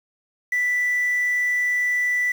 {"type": "tone", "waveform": "triangle", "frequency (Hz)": 1975.5, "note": "B6", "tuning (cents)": 0, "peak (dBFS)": -16, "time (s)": [0.52, 2.32], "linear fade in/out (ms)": 5, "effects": ["tanh soft clip ceiling -15 dBFS", "7-bit"]}